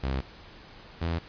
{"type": "tone pair in turn", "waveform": "sawtooth", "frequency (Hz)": [66.4, 83.66], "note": ["C2", "E2"], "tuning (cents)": [26, 26], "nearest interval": "major third", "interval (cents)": 400, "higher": "second", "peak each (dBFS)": -23, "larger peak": "neither", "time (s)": [[0.03, 0.21], [1.01, 1.19]], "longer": "neither", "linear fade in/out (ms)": 10, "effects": ["pink hiss -49 dBFS RMS until 1.28 s", "resampled to 11025 Hz"]}